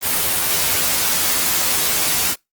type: noise with comb filter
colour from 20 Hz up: white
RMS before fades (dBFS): -18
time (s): 0.01-2.36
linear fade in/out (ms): 50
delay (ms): 12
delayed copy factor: +0.8
effects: noise-tail reverb RT60 0.2 s tail -26 dB re dry + Opus 24 kbps